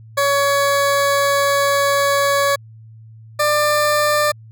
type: tone pair in turn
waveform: 20% pulse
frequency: 562 / 595.4 Hz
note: C#5 / D5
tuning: +24 / +24 cents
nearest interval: minor second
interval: 100 cents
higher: second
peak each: -9 dBFS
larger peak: neither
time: 0.17-2.56 / 3.39-4.32 s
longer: first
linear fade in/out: 10 ms
effects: added 111 Hz sine -38 dBFS peak until 4.51 s

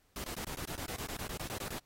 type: noise bursts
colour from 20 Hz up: pink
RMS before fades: -41 dBFS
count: 16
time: 0.16-1.785 s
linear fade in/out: 0 ms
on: 80 ms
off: 23 ms
effects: pink hiss -71 dBFS RMS until 1.85 s + AAC 48 kbps

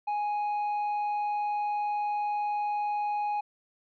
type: tone with tanh clipping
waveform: sine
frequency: 831 Hz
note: G#5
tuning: 1 cent sharp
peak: -28 dBFS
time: 0.07-3.41 s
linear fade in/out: 10 ms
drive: 4 dB
effects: none

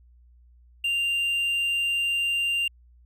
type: tone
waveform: triangle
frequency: 2786 Hz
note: F7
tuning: 5 cents flat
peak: -21 dBFS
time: 0.84-2.68 s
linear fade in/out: 5 ms
effects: added 60 Hz sine -52 dBFS peak until 3.05 s

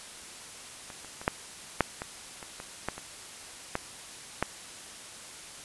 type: clicks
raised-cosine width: 0.5 ms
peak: -27 / -30 / -26 / -8 / -6 / -19 / -26 / -24 / -14 / -24 / -13 / -10 dBFS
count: 12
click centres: 0.902 / 1.047 / 1.215 / 1.279 / 1.807 / 2.019 / 2.428 / 2.601 / 2.886 / 2.98 / 3.754 / 4.426 s
effects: white hiss -45 dBFS RMS until 5.64 s + resampled to 24000 Hz

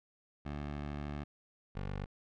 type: tone pair in turn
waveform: 15% pulse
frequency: 72.9 / 48.65 Hz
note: D2 / G1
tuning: -12 / -12 cents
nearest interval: perfect fifth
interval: 700 cents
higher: first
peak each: -32 / -31 dBFS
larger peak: second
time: 0.45-1.24 / 1.75-2.06 s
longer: first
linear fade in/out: 10 ms
effects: low-pass 3000 Hz 12 dB/octave

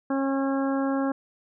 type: harmonic tone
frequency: 272 Hz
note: C#4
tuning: 33 cents flat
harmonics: 1 / 2 / 3 / 4 / 5 / 6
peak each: -24 / -30 / -34 / -36 / -38 / -40 dBFS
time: 0.1-1.12 s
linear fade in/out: 5 ms
effects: none

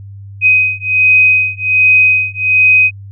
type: beating tone pair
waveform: sine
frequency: 2513 / 2514.3 Hz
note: D#7 / D#7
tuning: +17 / +17 cents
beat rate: 1.3 Hz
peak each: -10 dBFS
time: 0.41-2.91 s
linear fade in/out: 50 ms
effects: added 99 Hz sine -28 dBFS peak until 3.11 s

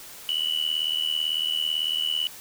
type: tone with amplitude modulation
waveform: sine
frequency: 2960 Hz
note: F#7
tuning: in tune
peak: -18 dBFS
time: 0.29-2.27 s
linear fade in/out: 0 ms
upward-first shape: sine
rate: 78 Hz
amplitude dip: 90%
effects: tanh soft clip ceiling -18 dBFS + white hiss -43 dBFS RMS until 2.4 s

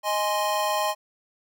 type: chord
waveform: square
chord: Ab major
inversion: second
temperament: equal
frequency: 622.3 / 830.6 / 1046.5 Hz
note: Eb5 / Ab5 / C6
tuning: 0 / 0 / 0 cents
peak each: -28 dBFS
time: 0.03-0.95 s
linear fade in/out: 50 ms
effects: none

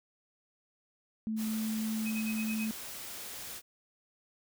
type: tone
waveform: sine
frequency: 219.3 Hz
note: A3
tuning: 6 cents flat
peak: -31 dBFS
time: 1.27-2.71 s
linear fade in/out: 0 ms
type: noise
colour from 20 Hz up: white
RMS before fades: -43 dBFS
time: 1.36-3.62 s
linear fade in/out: 50 ms
type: tone with tremolo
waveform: sine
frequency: 2531 Hz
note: D#7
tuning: 29 cents sharp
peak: -37 dBFS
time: 2.05-2.7 s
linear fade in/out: 20 ms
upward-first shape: sine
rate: 9.2 Hz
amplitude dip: 90%
effects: none

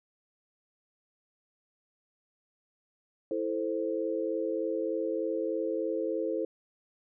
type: chord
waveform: sine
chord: A minor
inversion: second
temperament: equal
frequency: 329.6 / 440 / 523.3 Hz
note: E4 / A4 / C5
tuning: 0 / 0 / 0 cents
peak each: -33 dBFS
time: 3.31-6.45 s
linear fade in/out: 2 ms
effects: none

